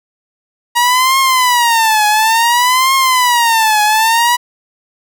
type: tone with vibrato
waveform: sawtooth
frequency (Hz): 950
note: A#5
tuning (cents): +33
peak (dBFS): -5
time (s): 0.75-4.37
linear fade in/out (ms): 20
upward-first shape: triangle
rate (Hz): 0.57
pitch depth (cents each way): 220
effects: none